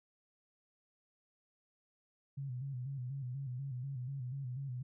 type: tone with vibrato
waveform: sine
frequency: 131.2 Hz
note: C3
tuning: 5 cents sharp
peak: -38 dBFS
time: 2.37-4.83 s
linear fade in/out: 10 ms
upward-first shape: square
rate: 4.1 Hz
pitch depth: 91 cents each way
effects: none